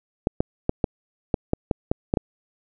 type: clicks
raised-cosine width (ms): 2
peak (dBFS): -6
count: 10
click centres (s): 0.271 / 0.405 / 0.694 / 0.842 / 1.342 / 1.534 / 1.712 / 1.915 / 2.139 / 2.172
effects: none